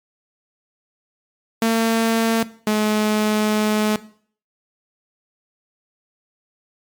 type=tone pair in turn; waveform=sawtooth; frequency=226.6 / 213.2 Hz; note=A#3 / G#3; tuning=-49 / +46 cents; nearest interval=minor second; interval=105 cents; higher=first; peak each=-11 / -12 dBFS; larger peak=first; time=1.62-2.43 / 2.67-3.96 s; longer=second; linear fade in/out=2 ms; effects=noise-tail reverb RT60 0.5 s tail -17 dB re dry + MP3 96 kbps